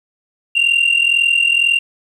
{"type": "tone pair together", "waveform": "sine", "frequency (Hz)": [2752, 2794], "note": ["F7", "F7"], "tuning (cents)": [-26, 0], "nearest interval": "unison", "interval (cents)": 26, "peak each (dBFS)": -12, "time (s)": [0.55, 1.79], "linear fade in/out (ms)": 10, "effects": ["tanh soft clip ceiling -8 dBFS", "8-bit"]}